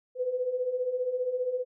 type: beating tone pair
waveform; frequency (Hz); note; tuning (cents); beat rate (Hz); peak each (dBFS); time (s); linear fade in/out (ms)
sine; 489.9 / 504.9; B4 / B4; -14 / +38; 15; -34 / -28; 0.15-1.65; 50
effects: none